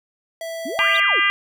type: tone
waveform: square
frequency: 659.3 Hz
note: E5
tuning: in tune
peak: -28 dBFS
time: 0.41-1 s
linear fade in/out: 2 ms
type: exponential two-way sweep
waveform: sine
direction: up then down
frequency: 230 to 3900 to 303.6 Hz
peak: -27 dBFS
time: 0.65-1.2 s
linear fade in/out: 10 ms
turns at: 0.96 s
type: harmonic tone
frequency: 400 Hz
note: G4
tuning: 35 cents sharp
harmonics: 3 / 4 / 5 / 6 / 7 / 8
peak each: -22 / -24 / -18 / -24 / -23 / -29 dBFS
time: 0.79-1.3 s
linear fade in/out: 0 ms
effects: none